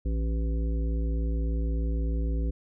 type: harmonic tone with a mistuned harmonic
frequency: 55 Hz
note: A1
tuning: in tune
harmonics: 1 / 3 / 5 / 7 / 9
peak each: -25 / -37 / -38 / -43 / -44 dBFS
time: 0.05-2.51 s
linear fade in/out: 10 ms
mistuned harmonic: 1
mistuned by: +100 cents
effects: none